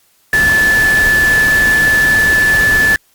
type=tone in noise; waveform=sine; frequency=1739 Hz; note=A6; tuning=21 cents flat; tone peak=-8 dBFS; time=0.33-2.96 s; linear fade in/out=2 ms; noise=pink; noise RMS=-20 dBFS; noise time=0.33-2.96 s; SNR=+9 dB; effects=white hiss -54 dBFS RMS until 3.14 s + Opus 48 kbps